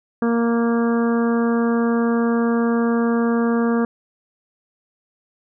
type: harmonic tone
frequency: 233.1 Hz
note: A#3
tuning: in tune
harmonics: 1 / 2 / 3 / 4 / 5 / 6 / 7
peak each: -17 / -22 / -31 / -33 / -30 / -34 / -34 dBFS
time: 0.22-3.85 s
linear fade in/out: 2 ms
effects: none